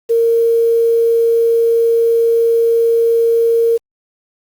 sine tone with quantisation, 461.5 Hz, A#4, 17 cents flat, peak -9 dBFS, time 0.09-3.78 s, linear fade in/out 20 ms, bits 6, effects Opus 48 kbps

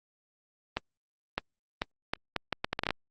accelerating click train, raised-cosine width 0.3 ms, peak -12 dBFS, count 13, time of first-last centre 0.77-2.906 s, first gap 610 ms, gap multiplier 0.72, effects Opus 32 kbps

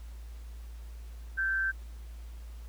sine tone with amplitude modulation, 1558 Hz, G6, 11 cents flat, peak -25 dBFS, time 1.37-1.72 s, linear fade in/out 20 ms, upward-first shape sine, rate 179 Hz, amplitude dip 40%, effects added 57 Hz sine -41 dBFS peak until 2.68 s + pink hiss -60 dBFS RMS until 2.68 s

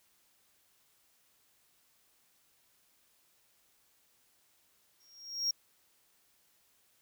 triangle tone with exponential growth, 5588 Hz, F8, in tune, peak -25 dBFS, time 5-5.51 s, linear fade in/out 5 ms, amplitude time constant 110 ms, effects white hiss -70 dBFS RMS until 7.01 s

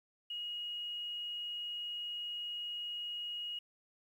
sine tone with quantisation, 2885 Hz, F#7, 44 cents flat, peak -38 dBFS, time 0.3-3.59 s, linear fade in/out 5 ms, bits 11, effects none

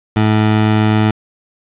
20% pulse tone, 107.9 Hz, A2, 33 cents flat, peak -5 dBFS, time 0.16-1.11 s, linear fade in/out 5 ms, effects resampled to 8000 Hz + 7-bit

